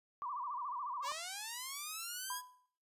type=tone with vibrato; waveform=sine; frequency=1063 Hz; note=C6; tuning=27 cents sharp; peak=-38 dBFS; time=0.22-1.12 s; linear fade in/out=0 ms; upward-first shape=sine; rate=14 Hz; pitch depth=190 cents each way
type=linear sweep; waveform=5% pulse; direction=up; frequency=523.3 to 1675 Hz; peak=-30 dBFS; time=1.02-2.42 s; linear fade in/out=50 ms
type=tone with exponential decay; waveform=sine; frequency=998 Hz; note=B5; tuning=18 cents sharp; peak=-38 dBFS; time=2.3-2.66 s; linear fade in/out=2 ms; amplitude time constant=78 ms
effects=noise-tail reverb RT60 0.5 s tail -18 dB re dry + resampled to 32000 Hz